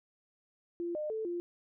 sine tone with pitch steps, 344.2 / 606 / 439.5 / 347.9 Hz, F4 / D#5 / A4 / F4, -25 / -46 / -2 / -7 cents, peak -33 dBFS, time 0.8-1.4 s, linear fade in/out 0 ms, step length 150 ms, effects none

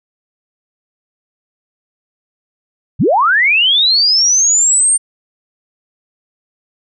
sine linear sweep, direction up, 74 to 8870 Hz, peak -8 dBFS, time 2.99-4.98 s, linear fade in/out 20 ms, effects none

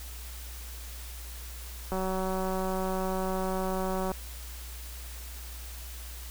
click train, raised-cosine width 1 ms, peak -19 dBFS, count 414, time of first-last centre 1.92-4.117 s, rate 188 Hz, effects added 60 Hz sine -40 dBFS peak until 6.3 s + white hiss -46 dBFS RMS until 6.3 s

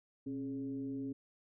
sine tone with frequency modulation, 271.8 Hz, C#4, 34 cents flat, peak -37 dBFS, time 0.26-1.13 s, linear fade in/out 10 ms, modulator 149 Hz, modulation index 0.54, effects none

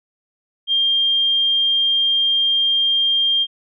sine tone, 3200 Hz, G7, 35 cents sharp, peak -14 dBFS, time 0.67-3.47 s, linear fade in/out 50 ms, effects none

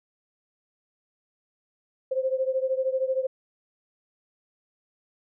sine beating tone pair, 520 / 533 Hz, C5 / C5, -11 / +32 cents, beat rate 13 Hz, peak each -25 / -28 dBFS, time 2.11-3.27 s, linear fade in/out 10 ms, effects none

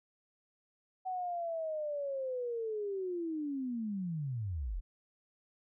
sine linear sweep, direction down, 753 to 34.33 Hz, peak -34 dBFS, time 1.05-4.81 s, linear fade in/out 20 ms, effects none

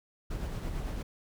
brown noise with tremolo, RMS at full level -34 dBFS, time 0.3-1.03 s, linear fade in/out 10 ms, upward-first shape sine, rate 8.9 Hz, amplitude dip 30%, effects none

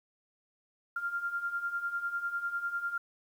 sine beating tone pair, 1388 / 1398 Hz, F6 / F6, -11 / +1 cents, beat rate 10 Hz, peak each -38 / -33 dBFS, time 0.96-2.98 s, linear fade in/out 5 ms, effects 10-bit

